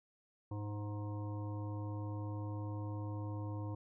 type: harmonic tone with a mistuned harmonic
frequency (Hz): 103.83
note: G#2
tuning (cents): 0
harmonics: 1 / 3 / 5 / 7 / 9 / 10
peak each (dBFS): -39 / -46 / -52 / -58 / -53 / -57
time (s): 0.51-3.75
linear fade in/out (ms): 5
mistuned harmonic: 10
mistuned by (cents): +47
effects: none